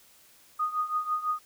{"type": "tone with tremolo", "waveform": "sine", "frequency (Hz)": 1238, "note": "D#6", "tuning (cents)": -9, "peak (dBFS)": -23, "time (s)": [0.59, 1.39], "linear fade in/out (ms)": 10, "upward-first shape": "triangle", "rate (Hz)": 6, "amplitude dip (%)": 85, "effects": ["white hiss -58 dBFS RMS until 1.45 s"]}